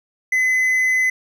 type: tone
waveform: triangle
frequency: 2027 Hz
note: B6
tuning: 45 cents sharp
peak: -13 dBFS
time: 0.32-1.1 s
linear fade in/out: 5 ms
effects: none